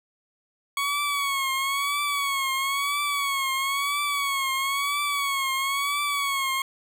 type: tone with vibrato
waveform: 20% pulse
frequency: 1114 Hz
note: C#6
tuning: 8 cents sharp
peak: -19 dBFS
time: 0.77-6.62 s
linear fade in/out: 2 ms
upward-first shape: triangle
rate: 1 Hz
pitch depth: 80 cents each way
effects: none